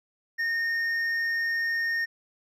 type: tone with hard clipping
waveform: sine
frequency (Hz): 1838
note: A#6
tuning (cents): -25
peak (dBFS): -26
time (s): 0.38-2.06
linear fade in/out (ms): 20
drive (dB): 4
effects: none